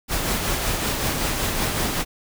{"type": "noise with tremolo", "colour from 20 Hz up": "pink", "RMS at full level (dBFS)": -22, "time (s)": [0.08, 2.05], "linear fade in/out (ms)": 50, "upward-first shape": "triangle", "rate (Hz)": 5.3, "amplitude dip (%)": 40, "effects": []}